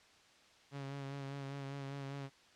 sawtooth tone with vibrato, 138.59 Hz, C#3, in tune, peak -38 dBFS, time 0.71-2.3 s, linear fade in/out 50 ms, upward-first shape sine, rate 5 Hz, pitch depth 29 cents each way, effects white hiss -64 dBFS RMS until 2.55 s + low-pass 5000 Hz 12 dB/octave

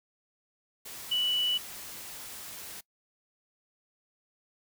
sine tone in noise, 2960 Hz, F#7, in tune, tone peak -25 dBFS, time 1.11-1.58 s, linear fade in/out 10 ms, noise white, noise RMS -43 dBFS, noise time 0.85-2.81 s, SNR +15 dB, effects noise-tail reverb RT60 0.1 s tail -23 dB re dry

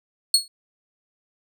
30% pulse tone with exponential decay, 4336 Hz, C#8, 39 cents flat, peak -7 dBFS, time 0.34-0.48 s, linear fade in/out 2 ms, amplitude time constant 29 ms, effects none

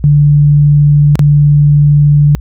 sine tone with dropouts, 146.4 Hz, D3, 5 cents flat, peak -3 dBFS, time 0.04-2.35 s, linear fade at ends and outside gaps 0 ms, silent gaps 1.155-1.193 s, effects added 60 Hz sine -22 dBFS peak until 2.4 s

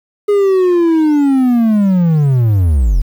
triangle linear sweep, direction down, 415.3 to 35.8 Hz, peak -6 dBFS, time 0.28-3.02 s, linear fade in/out 10 ms, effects 7-bit

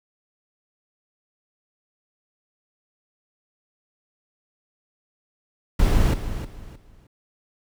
brown noise with echo, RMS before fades -17 dBFS, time 5.79-6.14 s, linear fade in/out 5 ms, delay 310 ms, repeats 3, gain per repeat -11 dB, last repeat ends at 7.07 s, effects none

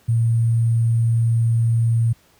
sine tone with sample-and-hold, 115.2 Hz, A#2, 20 cents flat, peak -14 dBFS, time 0.08-2.13 s, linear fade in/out 10 ms, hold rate 8820 Hz, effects pink hiss -56 dBFS RMS until 2.39 s + high-pass 60 Hz 12 dB/octave

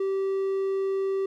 triangle tone, 387.8 Hz, G4, 19 cents flat, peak -22 dBFS, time 0-1.26 s, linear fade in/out 5 ms, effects none

